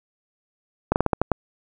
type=slowing click train; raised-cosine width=1 ms; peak=-4 dBFS; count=7; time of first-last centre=0.92-1.317 s; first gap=39 ms; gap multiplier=1.21; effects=none